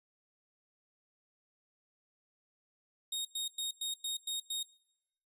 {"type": "tone bursts", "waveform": "sawtooth", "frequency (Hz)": 3729, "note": "A#7", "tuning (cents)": 0, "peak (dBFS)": -31, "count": 7, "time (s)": [3.12, 4.63], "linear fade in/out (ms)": 5, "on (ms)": 130, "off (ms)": 100, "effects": ["noise-tail reverb RT60 0.9 s tail -24 dB re dry", "resampled to 32000 Hz"]}